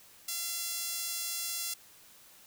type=tone with high-pass filter; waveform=sawtooth; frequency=682 Hz; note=F5; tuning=41 cents flat; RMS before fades=-36 dBFS; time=0.28-1.74 s; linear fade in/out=5 ms; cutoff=5500 Hz; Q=0.74; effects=white hiss -57 dBFS RMS until 2.46 s